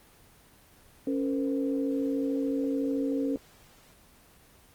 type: tone cluster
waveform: sine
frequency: 276.1 / 455.3 / 509 Hz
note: C#4 / A#4 / C5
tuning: -7 / -41 / -48 cents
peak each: -27 / -34 / -36 dBFS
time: 1.07-3.36 s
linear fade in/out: 2 ms
effects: pink hiss -57 dBFS RMS until 4.74 s + Opus 24 kbps